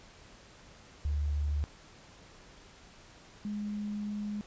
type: tone pair in turn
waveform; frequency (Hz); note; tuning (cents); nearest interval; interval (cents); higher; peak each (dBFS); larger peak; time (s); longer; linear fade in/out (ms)
sine; 73.3 / 207.9; D2 / G#3; -3 / +2; octave + tritone; 1805; second; -28 / -33; first; 1.05-1.64 / 3.45-4.41; second; 0
effects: pink hiss -55 dBFS RMS until 4.46 s + resampled to 16000 Hz

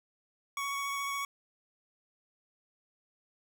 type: tone with vibrato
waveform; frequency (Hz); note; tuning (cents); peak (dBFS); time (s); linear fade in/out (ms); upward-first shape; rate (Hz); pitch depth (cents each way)
25% pulse; 1118; C#6; +14; -29; 0.57-1.25; 2; sine; 14; 13
effects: none

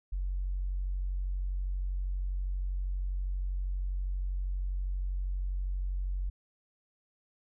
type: tone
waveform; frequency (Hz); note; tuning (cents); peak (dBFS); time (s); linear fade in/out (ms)
sine; 46.25; F#1; 0; -29; 0.12-6.3; 10
effects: tanh soft clip ceiling -25 dBFS

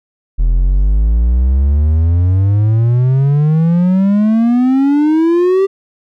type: exponential sweep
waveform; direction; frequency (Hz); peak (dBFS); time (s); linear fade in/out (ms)
triangle; up; 40.14 to 394.6; -6; 0.38-5.67; 20
effects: none

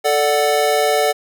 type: chord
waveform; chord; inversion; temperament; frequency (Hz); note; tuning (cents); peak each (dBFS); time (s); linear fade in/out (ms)
square; D major; second; equal; 440 / 587.3 / 740; A4 / D5 / F#5; 0 / 0 / 0; -19; 0.04-1.13; 20
effects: none

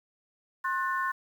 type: chord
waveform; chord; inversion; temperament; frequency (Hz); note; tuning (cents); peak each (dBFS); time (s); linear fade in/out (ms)
sine; F# diminished; second; just; 1065.6 / 1480 / 1776; C6 / F#6 / A6; +31 / 0 / +16; -29 / -33 / -34; 0.64-1.12; 10
effects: 9-bit

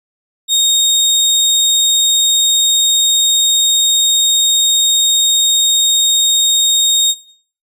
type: tone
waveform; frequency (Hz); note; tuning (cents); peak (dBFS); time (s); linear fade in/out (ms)
30% pulse; 3715; A#7; -7; -6; 0.48-7.15; 50
effects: noise-tail reverb RT60 0.5 s tail -17 dB re dry + resampled to 32000 Hz

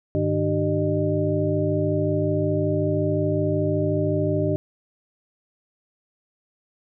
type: tone cluster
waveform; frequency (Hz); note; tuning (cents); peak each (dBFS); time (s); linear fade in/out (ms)
sine; 101 / 154.6 / 301.7 / 387.1 / 608; G#2 / D#3 / D4 / G4 / D#5; -48 / -11 / +47 / -22 / -40; -26; 0.15-4.56; 0
effects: none

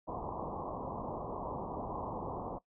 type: low-pass noise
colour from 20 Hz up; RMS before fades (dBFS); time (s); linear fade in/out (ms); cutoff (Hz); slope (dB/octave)
white; -40; 0.07-2.59; 20; 1100; 96
effects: noise-tail reverb RT60 0.1 s tail -18 dB re dry

